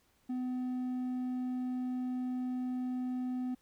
sine tone with hard clipping, 252.2 Hz, B3, 36 cents sharp, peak -34 dBFS, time 0.29-3.55 s, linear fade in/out 10 ms, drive 3 dB, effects pink hiss -71 dBFS RMS until 3.61 s

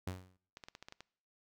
sawtooth tone with exponential decay, 92.3 Hz, F#2, 4 cents flat, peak -31 dBFS, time 0.07-0.37 s, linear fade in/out 5 ms, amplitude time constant 65 ms
clicks, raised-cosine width 0.2 ms, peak -31 dBFS, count 8, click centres 0.571 / 0.638 / 0.685 / 0.751 / 0.826 / 0.885 / 0.924 / 1.006 s
effects noise-tail reverb RT60 0.6 s tail -24 dB re dry

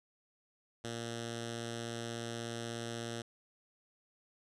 5% pulse tone with notch filter, 116.54 Hz, A#2, in tune, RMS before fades -41 dBFS, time 0.84-3.22 s, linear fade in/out 5 ms, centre 1000 Hz, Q 0.82, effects resampled to 22050 Hz

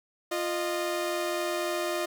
sawtooth tone pair together, 349.3 / 615 Hz, F4 / D#5, 0 / -20 cents, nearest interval minor seventh, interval 980 cents, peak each -27 dBFS, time 0.31-2.06 s, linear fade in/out 10 ms, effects none

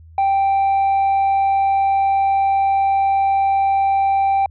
triangle tone with tanh clipping, 784 Hz, G5, in tune, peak -14 dBFS, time 0.18-4.46 s, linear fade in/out 2 ms, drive 7 dB, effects added 81 Hz sine -40 dBFS peak until 4.5 s

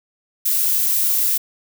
violet noise, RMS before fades -18 dBFS, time 0.45-1.38 s, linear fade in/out 10 ms, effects none

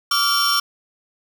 45% pulse tone cluster, 1159 / 1386 / 3082 / 5510 Hz, D6 / F6 / G7 / F8, -23 / -14 / -30 / -24 cents, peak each -21 / -23 / -26 / -20 dBFS, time 0.11-0.6 s, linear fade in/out 5 ms, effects none

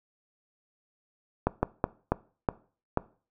slowing click train, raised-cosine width 1 ms, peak -9 dBFS, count 6, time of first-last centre 1.47-2.974 s, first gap 160 ms, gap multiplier 1.32, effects noise-tail reverb RT60 0.4 s tail -20 dB re dry

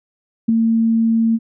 sine tone with ADSR envelope, 226.6 Hz, A#3, 49 cents flat, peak -8 dBFS, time 0.48-1.39 s, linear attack 12 ms, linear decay 4 ms, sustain -4 dB, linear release 42 ms, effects none

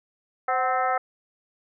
harmonic tone with a mistuned harmonic, 259.9 Hz, C4, 11 cents flat, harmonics 2 / 3 / 4 / 5 / 6 / 7 / 8, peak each -30 / -24 / -35 / -26 / -37 / -34 / -38 dBFS, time 0.48-0.98 s, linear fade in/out 5 ms, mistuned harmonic 3, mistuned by -58 cents, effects none

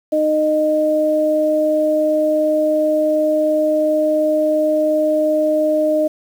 sine tone pair together, 308.1 / 614.7 Hz, D#4 / D#5, -17 / -21 cents, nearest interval octave, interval 1196 cents, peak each -19 / -14 dBFS, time 0.12-6.08 s, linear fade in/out 10 ms, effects 7-bit

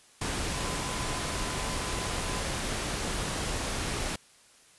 sine tone in noise, 1015 Hz, B5, 47 cents sharp, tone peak -42 dBFS, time 0.54-2.4 s, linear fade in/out 5 ms, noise pink, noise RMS -32 dBFS, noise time 0.21-4.16 s, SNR -13 dB, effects white hiss -58 dBFS RMS until 4.78 s + resampled to 24000 Hz

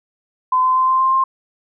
sine tone with pitch steps, 1022 / 1029.1 / 1036.3 / 1043.5 / 1050.7 / 1058 Hz, C6 / C6 / C6 / C6 / C6 / C6, -41 / -29 / -17 / -5 / +7 / +19 cents, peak -12 dBFS, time 0.52-1.24 s, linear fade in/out 5 ms, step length 120 ms, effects none

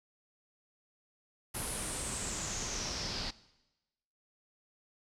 pink noise with low-pass filter sweep, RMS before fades -38 dBFS, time 1.54-3.31 s, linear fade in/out 10 ms, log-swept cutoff 11000 to 4600 Hz, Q 5.4, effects noise-tail reverb RT60 1.0 s tail -19 dB re dry

